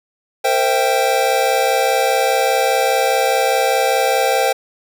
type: chord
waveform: square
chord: C dominant seventh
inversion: third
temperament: equal with one note detuned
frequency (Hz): 458.4 / 523.3 / 659.3 / 784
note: Bb4 / C5 / E5 / G5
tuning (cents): -29 / 0 / 0 / 0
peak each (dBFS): -22 / -19 / -23 / -18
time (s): 0.44-4.53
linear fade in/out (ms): 10
effects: none